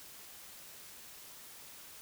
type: silence
effects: white hiss -52 dBFS RMS until 2.01 s